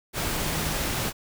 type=tone in noise; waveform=sine; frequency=155.56 Hz; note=D#3; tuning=in tune; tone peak=-34 dBFS; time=0.42-0.76 s; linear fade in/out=50 ms; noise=pink; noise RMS=-28 dBFS; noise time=0.13-1.13 s; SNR=-9 dB; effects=none